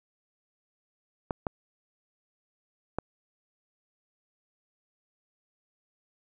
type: clicks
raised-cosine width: 1 ms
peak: -15 dBFS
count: 3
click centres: 1.308 / 1.468 / 2.986 s
effects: none

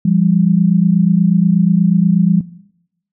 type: tone pair together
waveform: sine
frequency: 171.7 / 200 Hz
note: F3 / G3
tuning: -29 / +35 cents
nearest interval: minor third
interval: 264 cents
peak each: -12 / -13 dBFS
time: 0.05-2.41 s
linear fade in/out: 5 ms
effects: noise-tail reverb RT60 0.8 s tail -18 dB re dry

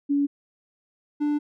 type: tone pair in turn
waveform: sine / triangle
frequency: 284.3 / 294.8 Hz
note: C#4 / D4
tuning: +44 / +7 cents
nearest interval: minor second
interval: 63 cents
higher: second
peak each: -19 dBFS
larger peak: neither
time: 0.09-0.27 / 1.2-1.39 s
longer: second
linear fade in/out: 20 ms
effects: none

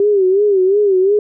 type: tone with vibrato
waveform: sine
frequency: 393.1 Hz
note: G4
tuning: 5 cents sharp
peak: -9 dBFS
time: 0-1.19 s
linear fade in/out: 2 ms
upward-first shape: sine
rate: 2.8 Hz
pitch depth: 110 cents each way
effects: none

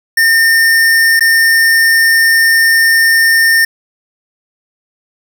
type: tone with dropouts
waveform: square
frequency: 1815 Hz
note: A#6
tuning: 47 cents flat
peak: -7 dBFS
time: 0.17-3.65 s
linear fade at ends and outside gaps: 5 ms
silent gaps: 1.195-1.207 s
effects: none

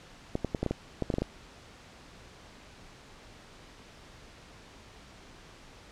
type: clicks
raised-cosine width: 2 ms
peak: -15 dBFS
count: 11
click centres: 0.354 / 0.447 / 0.548 / 0.63 / 0.663 / 0.71 / 1.023 / 1.102 / 1.14 / 1.184 / 1.22 s
effects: pink hiss -52 dBFS RMS until 5.91 s + low-pass 6000 Hz 12 dB/octave

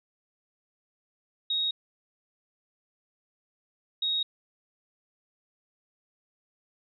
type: tone pair in turn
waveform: sine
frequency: 3765 / 3765 Hz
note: A#7 / A#7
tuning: +16 / +16 cents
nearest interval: unison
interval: 0 cents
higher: neither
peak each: -25 dBFS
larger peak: neither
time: 1.5-1.71 / 4.02-4.23 s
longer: neither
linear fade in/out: 5 ms
effects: none

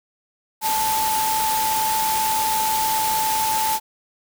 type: tone in noise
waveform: sine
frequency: 877 Hz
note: A5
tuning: 6 cents flat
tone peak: -20 dBFS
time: 0.61-3.8 s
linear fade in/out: 50 ms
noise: white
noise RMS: -25 dBFS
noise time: 0.61-3.8 s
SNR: +2 dB
effects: none

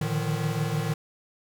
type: tone cluster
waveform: square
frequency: 113.5 / 148.6 / 155.2 / 173.1 Hz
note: A#2 / D3 / D#3 / F3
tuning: -46 / +21 / -4 / -15 cents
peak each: -32 / -33 / -29 / -36 dBFS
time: 0.01-0.94 s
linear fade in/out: 5 ms
effects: none

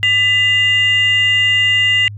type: tone pair together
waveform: sine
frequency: 2000 / 2810 Hz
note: B6 / F7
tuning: +21 / +10 cents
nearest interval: tritone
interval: 589 cents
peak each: -12 dBFS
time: 0.03-2.08 s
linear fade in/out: 0 ms
effects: tanh soft clip ceiling -5 dBFS + added 103 Hz sine -27 dBFS peak until 2.17 s

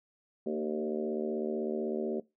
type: harmonic tone with a mistuned harmonic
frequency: 76 Hz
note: D#2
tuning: 40 cents flat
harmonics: 3 / 4 / 5 / 6 / 7 / 8 / 9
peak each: -35 / -41 / -34 / -40 / -40 / -42 / -50 dBFS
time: 0.46-2.2 s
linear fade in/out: 5 ms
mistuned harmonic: 5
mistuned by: +18 cents
effects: noise-tail reverb RT60 0.2 s tail -19 dB re dry

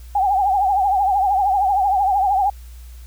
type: tone with vibrato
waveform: sine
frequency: 784 Hz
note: G5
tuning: in tune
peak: -14 dBFS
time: 0.15-2.5 s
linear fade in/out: 5 ms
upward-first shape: triangle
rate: 13 Hz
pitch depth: 120 cents each way
effects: added 60 Hz sine -35 dBFS peak until 3.06 s + white hiss -51 dBFS RMS until 3.06 s

